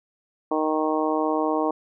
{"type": "harmonic tone", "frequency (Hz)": 155.56, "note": "D#3", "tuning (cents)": 0, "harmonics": [2, 3, 4, 5, 6, 7], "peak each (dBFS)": [-25, -27, -28, -29, -30, -30], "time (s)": [0.51, 1.71], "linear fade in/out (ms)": 5, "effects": []}